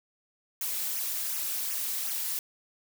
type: noise with flanger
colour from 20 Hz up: blue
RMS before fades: -32 dBFS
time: 0.61-2.39 s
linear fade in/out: 2 ms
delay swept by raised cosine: 0.23 to 3.73 ms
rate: 2.7 Hz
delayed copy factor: -0.8
effects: none